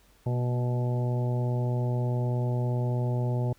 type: harmonic tone with a mistuned harmonic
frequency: 123.2 Hz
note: B2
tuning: 4 cents flat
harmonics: 1 / 2 / 3 / 4 / 5 / 6 / 7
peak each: -25 / -37 / -37 / -40 / -39 / -47 / -42 dBFS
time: 0.26-3.53 s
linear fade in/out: 5 ms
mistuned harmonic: 2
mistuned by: -34 cents
effects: added 46 Hz sine -62 dBFS peak until 3.58 s + pink hiss -62 dBFS RMS until 3.58 s